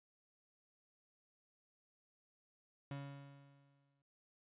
35% pulse tone with exponential decay, 140 Hz, C#3, 18 cents sharp, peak -40 dBFS, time 2.91-4.02 s, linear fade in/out 2 ms, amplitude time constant 240 ms, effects noise-tail reverb RT60 0.7 s tail -24 dB re dry + resampled to 8000 Hz

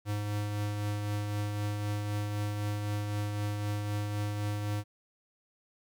square tone with tremolo, 103.83 Hz, G#2, in tune, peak -30 dBFS, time 0.05-4.84 s, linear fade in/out 50 ms, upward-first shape triangle, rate 3.9 Hz, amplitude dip 35%, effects 12-bit

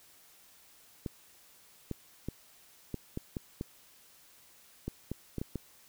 clicks, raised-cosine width 3 ms, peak -22 dBFS, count 12, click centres 1.062 / 1.913 / 2.286 / 2.943 / 3.174 / 3.368 / 3.611 / 4.88 / 5.116 / 5.383 / 5.415 / 5.557 s, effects white hiss -60 dBFS RMS until 5.88 s

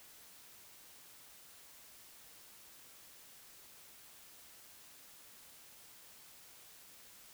silence, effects white hiss -58 dBFS RMS until 7.33 s

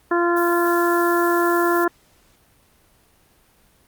harmonic tone, 345.3 Hz, F4, 20 cents flat, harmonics 1 / 2 / 3 / 4 / 5, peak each -18 / -25 / -23 / -24 / -27 dBFS, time 0.11-1.88 s, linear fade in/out 5 ms
violet noise, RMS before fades -33 dBFS, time 0.36-1.85 s, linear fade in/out 10 ms
effects pink hiss -57 dBFS RMS until 3.87 s + Opus 32 kbps

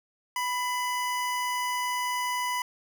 square tone pair together, 987.8 / 2017 Hz, B5 / B6, 0 / +36 cents, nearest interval octave, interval 1236 cents, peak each -29 / -34 dBFS, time 0.36-2.62 s, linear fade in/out 2 ms, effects none

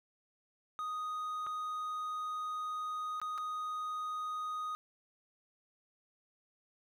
triangle tone with dropouts, 1244.5 Hz, D#6, in tune, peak -34 dBFS, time 0.79-4.75 s, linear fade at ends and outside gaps 0 ms, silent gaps 1.465-1.469 / 3.2-3.216 / 3.378-3.382 s, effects 12-bit

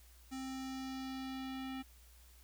square tone with low-pass filter sweep, 263.5 Hz, C4, 12 cents sharp, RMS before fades -43 dBFS, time 0.31-1.83 s, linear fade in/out 20 ms, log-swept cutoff 7800 to 3000 Hz, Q 1.8, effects added 60 Hz sine -59 dBFS peak until 2.43 s + white hiss -65 dBFS RMS until 2.43 s

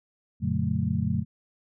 sine tone cluster, 90.3 / 115.7 / 141 / 182.4 / 217.7 Hz, F#2 / A#2 / C#3 / F#3 / A3, -42 / -13 / +30 / -24 / -18 cents, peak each -30 dBFS, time 0.4-1.25 s, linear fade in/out 50 ms, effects none

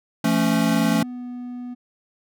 square chord, F augmented, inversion none, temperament equal with one note detuned, 170.43 / 220 / 277.2 Hz, F3 / A3 / C#4, -42 / 0 / 0 cents, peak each -24 / -21 / -23 dBFS, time 0.24-1.03 s, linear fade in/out 5 ms
triangle tone with pitch glide, 249.9 to 246 Hz, B3 to B3, +21 to -7 cents, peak -28 dBFS, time 0.71-1.75 s, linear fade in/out 20 ms, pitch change -28 cents, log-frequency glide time 0.9-1.26 s
effects none

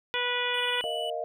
harmonic tone, 490 Hz, B4, 14 cents flat, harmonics 1 / 2 / 3 / 4 / 5 / 6 / 7, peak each -34 / -34 / -34 / -34 / -34 / -34 / -34 dBFS, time 0.14-0.81 s, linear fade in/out 0 ms
triangle tone, 2960 Hz, F#7, in tune, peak -32 dBFS, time 0.54-1.1 s, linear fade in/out 2 ms
sine chord, Bb suspended fourth, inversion none, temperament equal, 466.2 / 622.3 / 698.5 Hz, Bb4 / Eb5 / F5, 0 / 0 / 0 cents, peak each -36 / -33 / -34 dBFS, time 0.84-1.24 s, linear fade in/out 0 ms
effects none

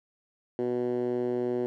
10% pulse tone with band-pass filter, 122.8 Hz, B2, 9 cents flat, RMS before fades -29 dBFS, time 0.59-1.66 s, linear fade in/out 0 ms, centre 350 Hz, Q 2.6, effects none

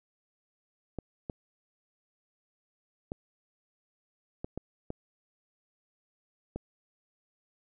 clicks, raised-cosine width 2 ms, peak -22 dBFS, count 7, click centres 0.987 / 1.298 / 3.119 / 4.445 / 4.576 / 4.904 / 6.56 s, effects none

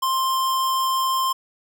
square tone, 1051 Hz, C6, 7 cents sharp, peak -20 dBFS, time 0.02-1.33 s, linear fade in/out 10 ms, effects none

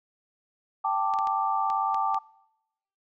sine chord, G suspended second, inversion none, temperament just, 784 / 882 / 1176 Hz, G5 / A5 / D6, 0 / +4 / +2 cents, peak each -28 dBFS, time 0.84-2.19 s, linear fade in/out 10 ms
clicks, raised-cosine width 0.2 ms, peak -24 dBFS, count 6, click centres 1.138 / 1.188 / 1.272 / 1.701 / 1.945 / 2.145 s
effects noise-tail reverb RT60 0.9 s tail -25 dB re dry

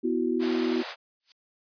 sine chord, B suspended fourth, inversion none, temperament equal, 246.9 / 329.6 / 370 Hz, B3 / E4 / F#4, 0 / 0 / 0 cents, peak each -28 dBFS, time 0.03-0.83 s, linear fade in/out 20 ms
pink high-pass noise, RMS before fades -36 dBFS, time 0.39-0.96 s, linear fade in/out 50 ms, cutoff 520 Hz, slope 48 dB/octave
violet noise with exponential growth, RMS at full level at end -36 dBFS, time 1.2-1.32 s, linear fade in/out 1 ms, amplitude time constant 25 ms
effects resampled to 11025 Hz

